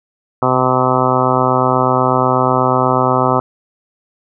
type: harmonic tone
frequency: 128.2 Hz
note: C3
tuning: 35 cents flat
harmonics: 1 / 2 / 3 / 4 / 5 / 6 / 7 / 8 / 9 / 10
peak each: -20 / -20 / -20 / -20 / -20 / -20 / -20 / -20 / -20 / -20 dBFS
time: 0.42-3.4 s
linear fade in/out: 2 ms
effects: none